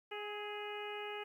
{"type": "harmonic tone with a mistuned harmonic", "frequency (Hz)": 415.3, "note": "G#4", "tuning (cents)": 0, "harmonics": [1, 2, 3, 4, 5, 6, 7], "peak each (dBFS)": [-44, -47, -51, -52, -51, -50, -50], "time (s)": [0.11, 1.24], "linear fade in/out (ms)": 10, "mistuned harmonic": 3, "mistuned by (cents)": 33, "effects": ["12-bit"]}